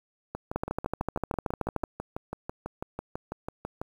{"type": "two click trains", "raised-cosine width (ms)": 1, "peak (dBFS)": [-19, -14], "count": [22, 18], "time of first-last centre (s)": [[0.35, 3.815], [0.56, 1.838]], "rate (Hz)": [6.06, 13.3], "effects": ["8-bit"]}